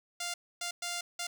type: tone bursts at uneven times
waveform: 5% pulse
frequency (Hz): 698.5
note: F5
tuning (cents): 0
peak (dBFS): -23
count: 4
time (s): 0.2-0.34 / 0.61-0.71 / 0.82-1.01 / 1.19-1.27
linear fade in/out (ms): 5
effects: none

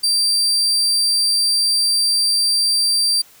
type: tone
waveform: 35% pulse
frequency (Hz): 4699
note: D8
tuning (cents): 0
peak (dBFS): -13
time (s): 0.03-3.22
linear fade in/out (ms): 10
effects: white hiss -48 dBFS RMS until 3.4 s

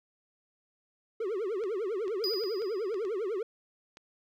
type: tone with vibrato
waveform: triangle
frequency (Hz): 412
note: G#4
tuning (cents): -14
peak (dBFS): -28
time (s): 1.2-3.43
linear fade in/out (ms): 5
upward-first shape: triangle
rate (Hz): 10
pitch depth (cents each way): 270
type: clicks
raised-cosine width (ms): 0.2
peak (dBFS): -32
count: 8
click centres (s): 1.638 / 2.08 / 2.336 / 2.437 / 2.62 / 2.943 / 3.051 / 3.971
type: tone with exponential decay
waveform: triangle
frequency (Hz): 4935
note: D#8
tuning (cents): -15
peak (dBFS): -27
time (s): 2.24-3.03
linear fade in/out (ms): 0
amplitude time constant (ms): 170
effects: none

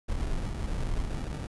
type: noise with sample-and-hold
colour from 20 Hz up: brown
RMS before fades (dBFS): -31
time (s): 0.08-1.47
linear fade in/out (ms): 10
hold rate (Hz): 1050
effects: resampled to 24000 Hz

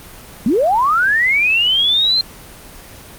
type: linear sweep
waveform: sine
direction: up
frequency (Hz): 196 to 4186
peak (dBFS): -11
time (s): 0.46-2.21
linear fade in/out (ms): 2
effects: pink hiss -37 dBFS RMS until 3.18 s + Opus 24 kbps

